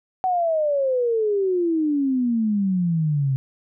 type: exponential sweep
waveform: sine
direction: down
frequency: 756 to 130.81 Hz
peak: -18 dBFS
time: 0.24-3.36 s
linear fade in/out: 0 ms
effects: none